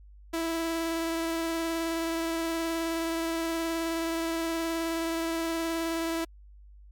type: tone with vibrato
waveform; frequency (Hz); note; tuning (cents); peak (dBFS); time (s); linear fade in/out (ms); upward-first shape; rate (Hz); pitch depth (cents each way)
sawtooth; 329.6; E4; 0; -24; 0.33-6.25; 10; triangle; 19; 18
effects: added 50 Hz sine -48 dBFS peak until 6.91 s + MP3 96 kbps